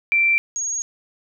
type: tone pair in turn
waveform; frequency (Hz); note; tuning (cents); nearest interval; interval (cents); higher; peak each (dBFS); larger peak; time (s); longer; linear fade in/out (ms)
sine; 2349 / 6606; D7 / G#8; 0 / -10; octave + tritone; 1790; second; -14 / -22; first; 0.12-0.38 / 0.56-0.82; neither; 0
effects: none